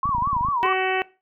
sine tone with vibrato, 1043 Hz, C6, 6 cents flat, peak -20 dBFS, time 0.03-0.73 s, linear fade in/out 2 ms, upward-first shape sine, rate 4.8 Hz, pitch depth 180 cents each way
clicks, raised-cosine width 5 ms, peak -20 dBFS, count 11, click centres 0.056 / 0.092 / 0.149 / 0.183 / 0.223 / 0.274 / 0.331 / 0.366 / 0.41 / 0.449 / 0.486 s
triangle tone with exponential growth, 416.3 Hz, G#4, 4 cents sharp, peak -26 dBFS, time 0.56-0.66 s, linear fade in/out 0 ms, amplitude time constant 20 ms
harmonic tone, 376.1 Hz, F#4, 28 cents sharp, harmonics 1 / 2 / 3 / 4 / 5 / 6 / 7 / 8, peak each -25 / -25 / -32 / -32 / -29 / -32 / -30 / -35 dBFS, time 0.63-1.02 s, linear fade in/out 0 ms
effects noise-tail reverb RT60 0.3 s tail -20 dB re dry

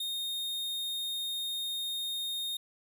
45% pulse tone, 3694 Hz, A#7, 16 cents flat, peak -33 dBFS, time 0-2.57 s, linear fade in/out 5 ms, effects none

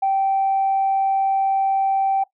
sine tone, 778 Hz, G5, 13 cents flat, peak -15 dBFS, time 0.02-2.24 s, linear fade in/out 10 ms, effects noise-tail reverb RT60 0.1 s tail -18 dB re dry + tanh soft clip ceiling -12 dBFS

